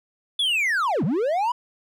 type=linear two-way sweep; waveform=triangle; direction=down then up; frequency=3493 to 131 to 1004 Hz; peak=-18 dBFS; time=0.39-1.52 s; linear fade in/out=5 ms; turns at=1.04 s; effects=none